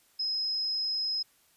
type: tone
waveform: sine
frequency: 5110 Hz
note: D#8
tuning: 45 cents sharp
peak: -28 dBFS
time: 0.19-1.23 s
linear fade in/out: 10 ms
effects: white hiss -65 dBFS RMS until 1.56 s + resampled to 32000 Hz